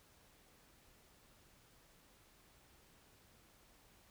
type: silence
effects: pink hiss -67 dBFS RMS until 4.1 s